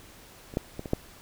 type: clicks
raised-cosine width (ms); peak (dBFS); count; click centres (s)
2; -28 / -12 / -21 / -22 / -10; 5; 0.539 / 0.571 / 0.794 / 0.858 / 0.934
effects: pink hiss -51 dBFS RMS until 1.21 s